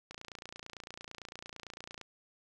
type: click train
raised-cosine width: 0.2 ms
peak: -27 dBFS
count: 56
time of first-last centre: 0.11-2.013 s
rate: 28.9 Hz
effects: none